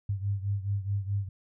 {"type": "beating tone pair", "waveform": "sine", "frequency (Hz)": [98.8, 103.5], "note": ["G2", "G#2"], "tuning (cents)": [14, -5], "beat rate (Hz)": 4.7, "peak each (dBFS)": [-29, -33], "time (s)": [0.09, 1.29], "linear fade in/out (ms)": 5, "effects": []}